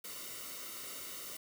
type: noise with comb filter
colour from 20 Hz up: white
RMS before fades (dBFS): -45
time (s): 0.04-1.37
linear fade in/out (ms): 5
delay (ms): 1.2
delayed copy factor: -0.7
effects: none